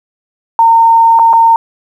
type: tone with dropouts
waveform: sine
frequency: 914 Hz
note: A#5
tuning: 34 cents flat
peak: -3 dBFS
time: 0.59-1.56 s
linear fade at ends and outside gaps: 1 ms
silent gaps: 1.19-1.195 / 1.331-1.335 s
effects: 7-bit